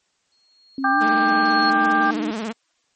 sine tone with exponential growth, 4295 Hz, C8, 44 cents sharp, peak -22 dBFS, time 0.32-1.7 s, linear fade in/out 1 ms, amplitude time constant 300 ms
sine tone with pitch glide, 269.2 to 303.9 Hz, C4 to D#4, +49 to -41 cents, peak -23 dBFS, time 0.78-2.31 s, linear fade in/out 2 ms, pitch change +210 cents, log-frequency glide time 0.9-1.02 s
harmonic tone, 396 Hz, G4, 18 cents sharp, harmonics 2 / 3 / 4, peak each -20 / -20 / -20 dBFS, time 0.84-2.11 s, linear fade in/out 5 ms
sawtooth tone with vibrato, 220 Hz, A3, in tune, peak -21 dBFS, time 1-2.53 s, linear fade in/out 20 ms, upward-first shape triangle, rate 18 Hz, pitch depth 120 cents each way
effects white hiss -67 dBFS RMS until 2.95 s + MP3 32 kbps

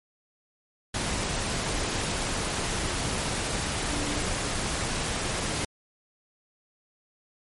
sine tone in noise, 292.3 Hz, D4, 8 cents flat, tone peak -35 dBFS, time 3.87-4.2 s, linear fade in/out 5 ms, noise pink, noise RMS -29 dBFS, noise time 0.94-5.65 s, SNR -9 dB, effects MP3 48 kbps

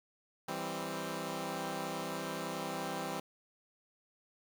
10% pulse chord, C major, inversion first, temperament equal with one note detuned, 164.34 / 196 / 261.6 Hz, E3 / G3 / C4, -5 / 0 / 0 cents, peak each -33 dBFS, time 0.48-3.2 s, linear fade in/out 5 ms, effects 10-bit

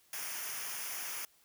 white noise with comb filter, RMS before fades -40 dBFS, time 0.13-1.25 s, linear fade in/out 2 ms, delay 0.25 ms, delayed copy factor -0.7, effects white hiss -67 dBFS RMS until 1.44 s

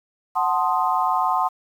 sine chord, F# diminished seventh, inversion none, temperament equal, 740 / 880 / 1046.5 / 1244.5 Hz, F#5 / A5 / C6 / Eb6, 0 / 0 / 0 / 0 cents, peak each -23 / -24 / -22 / -26 dBFS, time 0.35-1.49 s, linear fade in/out 20 ms, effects 8-bit

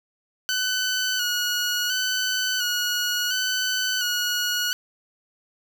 15% pulse tone with vibrato, 1480 Hz, F#6, in tune, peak -16 dBFS, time 0.49-4.73 s, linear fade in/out 0 ms, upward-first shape square, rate 0.71 Hz, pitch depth 33 cents each way, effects none

